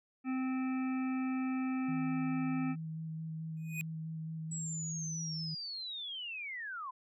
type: harmonic tone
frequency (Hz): 260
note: C4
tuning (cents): -11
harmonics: 1 / 3 / 5 / 7 / 9 / 10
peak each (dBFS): -32 / -47 / -47 / -53 / -50 / -53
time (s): 0.24-2.76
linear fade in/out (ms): 50
type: tone with vibrato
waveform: sine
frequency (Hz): 160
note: D#3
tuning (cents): +49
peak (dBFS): -38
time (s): 1.88-5.55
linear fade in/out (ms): 10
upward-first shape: square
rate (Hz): 4.6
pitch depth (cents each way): 10
type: tone with exponential growth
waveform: square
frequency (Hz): 2489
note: D#7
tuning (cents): 0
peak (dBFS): -34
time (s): 3.57-3.81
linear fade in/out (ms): 0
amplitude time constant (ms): 51
type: linear sweep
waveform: sine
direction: down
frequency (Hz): 7820 to 987.8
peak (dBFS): -39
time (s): 4.51-6.91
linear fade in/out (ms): 10
effects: none